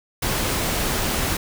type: noise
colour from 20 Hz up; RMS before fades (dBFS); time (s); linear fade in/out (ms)
pink; -23; 0.22-1.37; 5
effects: none